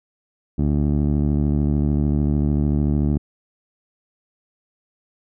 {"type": "tone with low-pass filter", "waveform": "15% pulse", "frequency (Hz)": 73.42, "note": "D2", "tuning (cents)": 0, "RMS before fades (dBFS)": -19, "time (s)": [0.58, 3.18], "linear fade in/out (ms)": 10, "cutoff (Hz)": 330, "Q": 0.95, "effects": []}